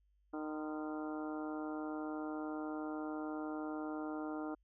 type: harmonic tone with a mistuned harmonic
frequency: 153.9 Hz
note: D#3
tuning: 19 cents flat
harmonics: 2 / 3 / 4 / 5 / 6 / 7 / 8 / 9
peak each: -40 / -49 / -49 / -49 / -55 / -55 / -53 / -53 dBFS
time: 0.33-4.55 s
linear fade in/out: 10 ms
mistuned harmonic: 7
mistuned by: -70 cents
effects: added 50 Hz sine -70 dBFS peak until 4.63 s